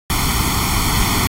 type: noise with comb filter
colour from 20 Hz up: pink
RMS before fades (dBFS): -17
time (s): 0.1-1.27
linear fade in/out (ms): 0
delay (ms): 0.91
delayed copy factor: +0.85
effects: AAC 48 kbps